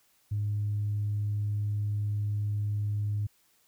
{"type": "tone", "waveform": "sine", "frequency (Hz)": 103.8, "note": "G#2", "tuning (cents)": 0, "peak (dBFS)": -26, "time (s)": [0.31, 3.27], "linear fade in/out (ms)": 10, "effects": ["tanh soft clip ceiling -23 dBFS", "white hiss -67 dBFS RMS until 3.67 s"]}